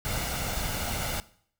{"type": "noise with comb filter", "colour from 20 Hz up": "pink", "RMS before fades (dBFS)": -31, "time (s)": [0.05, 1.2], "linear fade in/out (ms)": 0, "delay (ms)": 1.4, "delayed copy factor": 0.5, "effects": ["noise-tail reverb RT60 0.6 s tail -19 dB re dry"]}